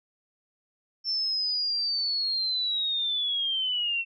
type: linear sweep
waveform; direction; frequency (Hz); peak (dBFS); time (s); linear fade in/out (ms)
sine; down; 5380 to 2693; -25; 1.04-4.05; 50
effects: none